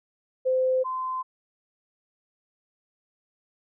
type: tone pair in turn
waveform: sine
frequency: 516 / 1032 Hz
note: C5 / C6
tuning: -24 / -24 cents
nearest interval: octave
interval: 1200 cents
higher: second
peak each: -20 / -27 dBFS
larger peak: first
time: 0.45-0.84 / 0.84-1.23 s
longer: neither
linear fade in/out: 20 ms
effects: none

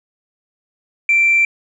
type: tone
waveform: sine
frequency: 2349 Hz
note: D7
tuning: in tune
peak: -9 dBFS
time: 1.09-1.45 s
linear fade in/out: 2 ms
effects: tanh soft clip ceiling -6 dBFS

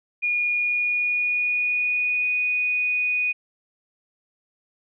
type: tone with pitch glide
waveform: sine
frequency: 2438 to 2475 Hz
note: D#7 to D#7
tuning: -36 to -10 cents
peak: -20 dBFS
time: 0.22-3.33 s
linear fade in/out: 20 ms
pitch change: +26 cents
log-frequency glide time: 0.49-2.32 s
effects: none

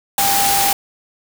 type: tone in noise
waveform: sine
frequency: 796 Hz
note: G5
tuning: 26 cents sharp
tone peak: -17 dBFS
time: 0.18-0.73 s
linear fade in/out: 2 ms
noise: white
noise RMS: -17 dBFS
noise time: 0.18-0.73 s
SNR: -3 dB
effects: none

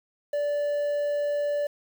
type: tone with quantisation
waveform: triangle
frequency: 582 Hz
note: D5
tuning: 16 cents flat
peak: -22 dBFS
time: 0.33-1.67 s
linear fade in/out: 5 ms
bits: 8
effects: none

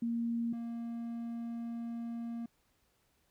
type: tone pair in turn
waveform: sine / triangle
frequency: 233.1 / 233.1 Hz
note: A#3 / A#3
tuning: 0 / 0 cents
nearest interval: unison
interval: 0 cents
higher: neither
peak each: -31 / -35 dBFS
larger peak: first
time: 0.02-0.53 / 0.53-2.46 s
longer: second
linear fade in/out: 5 ms
effects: pink hiss -74 dBFS RMS until 3.3 s

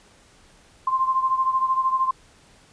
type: beating tone pair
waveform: sine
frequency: 1046.5 / 1059.5 Hz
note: C6 / C6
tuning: 0 / +21 cents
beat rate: 13 Hz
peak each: -20 / -25 dBFS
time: 0.87-2.11 s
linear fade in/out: 5 ms
effects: pink hiss -54 dBFS RMS until 2.72 s + resampled to 22050 Hz

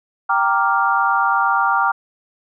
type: chord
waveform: sine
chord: G minor seventh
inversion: none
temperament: equal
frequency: 784 / 932.3 / 1174.7 / 1396.9 Hz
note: G5 / Bb5 / D6 / F6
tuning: 0 / 0 / 0 / 0 cents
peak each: -20 / -20 / -19 / -19 dBFS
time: 0.29-1.92 s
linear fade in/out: 10 ms
effects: none

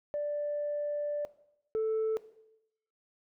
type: tone pair in turn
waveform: sine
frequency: 587.3 / 440 Hz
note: D5 / A4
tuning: 0 / 0 cents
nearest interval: perfect fourth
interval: 500 cents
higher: first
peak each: -29 / -25 dBFS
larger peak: second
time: 0.14-1.25 / 1.75-2.17 s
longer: first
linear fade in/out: 0 ms
effects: noise-tail reverb RT60 0.8 s tail -17 dB re dry + tanh soft clip ceiling -26 dBFS

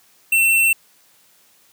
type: tone with sample-and-hold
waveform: sine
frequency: 2693 Hz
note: E7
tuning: 36 cents sharp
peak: -12 dBFS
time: 0.32-0.73 s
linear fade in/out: 5 ms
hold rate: 11025 Hz
effects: white hiss -55 dBFS RMS until 1.72 s + high-pass 100 Hz 12 dB/octave

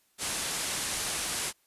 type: low-pass noise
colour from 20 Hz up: white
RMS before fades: -33 dBFS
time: 0.18-1.53 s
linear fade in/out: 50 ms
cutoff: 11000 Hz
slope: 48 dB/octave
effects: white hiss -69 dBFS RMS until 1.66 s + resampled to 32000 Hz

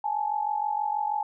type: tone pair together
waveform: sine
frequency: 830.6 / 876.9 Hz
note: G#5 / A5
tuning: 0 / -6 cents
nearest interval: minor second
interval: 94 cents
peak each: -27 / -29 dBFS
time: 0.04-1.23 s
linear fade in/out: 5 ms
effects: none

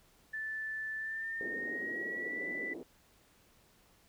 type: tone with pitch glide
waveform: sine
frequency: 1756 to 1982.5 Hz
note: A6 to B6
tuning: -4 to +6 cents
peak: -36 dBFS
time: 0.33-2.74 s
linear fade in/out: 10 ms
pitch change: +210 cents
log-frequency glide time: 0.97-2.46 s
type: band-pass noise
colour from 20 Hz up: pink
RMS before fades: -45 dBFS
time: 1.41-2.83 s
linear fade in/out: 0 ms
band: 280 to 470 Hz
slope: 24 dB/octave
effects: pink hiss -66 dBFS RMS until 4.08 s

